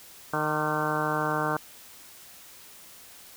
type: harmonic tone with a mistuned harmonic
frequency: 153 Hz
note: D#3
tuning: 29 cents flat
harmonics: 1 / 2 / 3 / 4 / 5 / 6 / 7 / 8 / 9 / 10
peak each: -34 / -34 / -34 / -34 / -34 / -34 / -34 / -34 / -34 / -34 dBFS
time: 0.33-1.57 s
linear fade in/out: 5 ms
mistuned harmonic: 8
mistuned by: -44 cents
effects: white hiss -49 dBFS RMS until 3.36 s